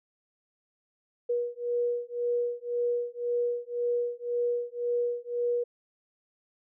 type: beating tone pair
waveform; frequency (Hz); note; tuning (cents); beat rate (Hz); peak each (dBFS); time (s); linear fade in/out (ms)
sine; 480.4 / 482.3; B4 / B4; -48 / -41; 1.9; -30; 1.29-5.64; 10
effects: none